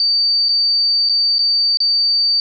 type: tone with dropouts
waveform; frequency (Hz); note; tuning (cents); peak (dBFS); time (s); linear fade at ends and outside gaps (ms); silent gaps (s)
sine; 4610; D8; -33; -12; 0-2.4; 1; 0.486-0.491 / 1.089-1.095 / 1.384-1.391 / 1.772-1.803
effects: none